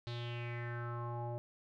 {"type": "tone with low-pass filter sweep", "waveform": "square", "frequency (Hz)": 119.3, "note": "A#2", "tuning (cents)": 41, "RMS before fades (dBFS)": -41, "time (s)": [0.07, 1.38], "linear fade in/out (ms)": 0, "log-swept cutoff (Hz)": [4100, 680], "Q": 4.8, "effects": []}